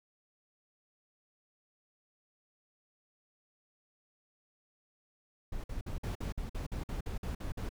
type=noise bursts; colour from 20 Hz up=brown; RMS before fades=-37 dBFS; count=13; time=5.52-7.692 s; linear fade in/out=5 ms; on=120 ms; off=51 ms; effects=none